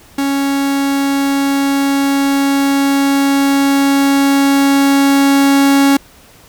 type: tone with level ramp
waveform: 45% pulse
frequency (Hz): 277.2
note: C#4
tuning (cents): 0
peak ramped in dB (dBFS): -13 to -7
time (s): 0.18-5.97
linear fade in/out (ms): 5
effects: pink hiss -43 dBFS RMS until 6.48 s